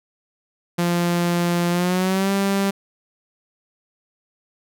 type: tone with pitch glide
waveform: sawtooth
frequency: 173.4 to 196.9 Hz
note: F3 to G3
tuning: -12 to +8 cents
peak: -14 dBFS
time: 0.78-2.71 s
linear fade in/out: 10 ms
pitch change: +220 cents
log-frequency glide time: 1.7-2.31 s
effects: none